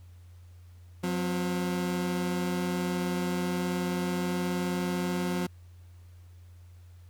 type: tone pair together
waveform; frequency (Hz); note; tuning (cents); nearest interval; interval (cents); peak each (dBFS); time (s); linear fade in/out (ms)
30% pulse; 179.3 / 259.6; F3 / C4; +46 / -13; tritone; 641; -26 / -33; 1.03-5.47; 10
effects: added 88 Hz sine -48 dBFS peak until 7.09 s + pink hiss -66 dBFS RMS until 7.09 s